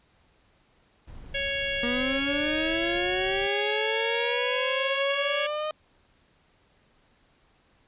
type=noise; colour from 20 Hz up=brown; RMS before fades=-43 dBFS; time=1.07-3.47 s; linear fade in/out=10 ms
type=harmonic tone; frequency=554.4 Hz; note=C#5; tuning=in tune; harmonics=1 / 3 / 4 / 5 / 6; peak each=-33 / -33 / -33 / -33 / -33 dBFS; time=1.34-5.47 s; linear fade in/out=10 ms
type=linear sweep; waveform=30% pulse; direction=up; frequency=237.8 to 618 Hz; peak=-25 dBFS; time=1.83-5.71 s; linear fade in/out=2 ms
effects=pink hiss -64 dBFS RMS until 7.87 s + resampled to 8000 Hz